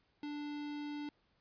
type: tone with notch filter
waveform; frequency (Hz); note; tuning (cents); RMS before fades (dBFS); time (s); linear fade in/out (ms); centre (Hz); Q
square; 293.7; D4; 0; -42; 0.23-1.09; 2; 1200; 1.6
effects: pink hiss -75 dBFS RMS until 1.4 s + resampled to 11025 Hz